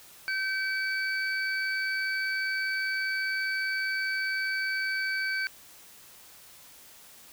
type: tone cluster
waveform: sine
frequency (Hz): 1547 / 2293 / 4545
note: G6 / D7 / C#8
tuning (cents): -23 / -42 / +42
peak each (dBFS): -29 / -33 / -37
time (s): 0.28-5.47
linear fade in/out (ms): 0
effects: white hiss -52 dBFS RMS until 7.32 s